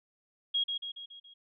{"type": "tone with echo", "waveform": "sine", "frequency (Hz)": 3285, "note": "G#7", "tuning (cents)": -20, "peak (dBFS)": -26, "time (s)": [0.54, 0.64], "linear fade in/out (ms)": 10, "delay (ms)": 140, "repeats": 5, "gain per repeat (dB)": -5, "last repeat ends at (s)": 1.34, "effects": []}